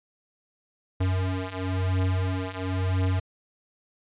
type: beating tone pair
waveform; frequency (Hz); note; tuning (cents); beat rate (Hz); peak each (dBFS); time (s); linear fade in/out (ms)
square; 92.5 / 93.48; F#2 / F#2; 0 / +18; 0.98; -29 / -27; 1-3.2; 10
effects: resampled to 8000 Hz